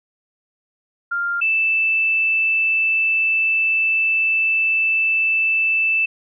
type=tone pair in turn; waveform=sine; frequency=1396.9 / 2642 Hz; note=F6 / E7; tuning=0 / +3 cents; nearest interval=major seventh; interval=1103 cents; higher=second; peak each=-19 / -15 dBFS; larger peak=second; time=1.11-1.41 / 1.41-6.06 s; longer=second; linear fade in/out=10 ms; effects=none